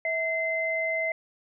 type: tone pair together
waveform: sine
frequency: 650 / 2066 Hz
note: E5 / C7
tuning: -24 / -22 cents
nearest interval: octave + minor sixth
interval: 2002 cents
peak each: -29 / -27 dBFS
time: 0.05-1.12 s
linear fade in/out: 2 ms
effects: none